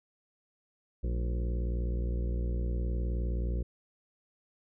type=harmonic tone with a mistuned harmonic; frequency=59.4 Hz; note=A#1; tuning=33 cents sharp; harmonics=1 / 2 / 3 / 4 / 5 / 6 / 7 / 8 / 9; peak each=-29 / -40 / -42 / -47 / -49 / -45 / -51 / -49 / -51 dBFS; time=1.03-3.63 s; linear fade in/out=10 ms; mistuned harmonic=4; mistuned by=-120 cents; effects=none